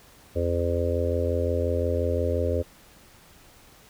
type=harmonic tone; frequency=85.7 Hz; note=F2; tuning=32 cents flat; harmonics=1 / 3 / 4 / 5 / 6 / 7; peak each=-26 / -33 / -34 / -30 / -28 / -32 dBFS; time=0.35-2.63 s; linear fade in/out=20 ms; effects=pink hiss -53 dBFS RMS until 3.89 s